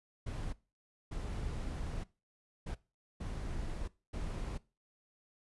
brown noise bursts at uneven times, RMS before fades -39 dBFS, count 5, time 0.26-0.53 / 1.11-2.04 / 2.66-2.75 / 3.2-3.88 / 4.13-4.58 s, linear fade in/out 10 ms, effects noise-tail reverb RT60 0.3 s tail -20 dB re dry + resampled to 24000 Hz

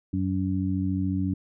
harmonic tone, 94 Hz, F#2, 28 cents sharp, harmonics 1 / 2 / 3, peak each -28 / -28 / -28 dBFS, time 0.13-1.34 s, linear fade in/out 5 ms, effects none

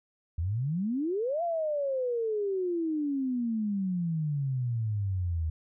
sine exponential two-way sweep, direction up then down, 77.78 to 698.5 to 77.78 Hz, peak -27 dBFS, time 0.38-5.5 s, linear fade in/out 5 ms, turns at 1.43 s, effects none

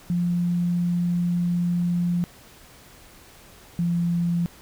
sine tone pair in turn, 174.61 / 171.81 Hz, F3 / F3, 0 / -28 cents, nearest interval unison, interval 28 cents, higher first, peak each -20 dBFS, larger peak neither, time 0.1-2.24 / 3.79-4.46 s, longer first, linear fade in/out 0 ms, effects pink hiss -49 dBFS RMS until 4.61 s

